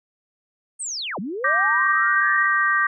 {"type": "linear two-way sweep", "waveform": "sine", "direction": "down then up", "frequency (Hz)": [8860, 166.5, 1991], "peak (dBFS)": -26, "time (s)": [0.79, 2.48], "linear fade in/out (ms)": 20, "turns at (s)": 1.19}
{"type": "chord", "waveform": "sine", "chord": "G minor", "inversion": "second", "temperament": "just", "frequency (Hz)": [1176, 1568, 1881.6], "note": ["D6", "G6", "Bb6"], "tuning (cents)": [2, 0, 16], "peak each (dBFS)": -21, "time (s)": [1.44, 2.87], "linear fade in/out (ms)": 5}
{"effects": []}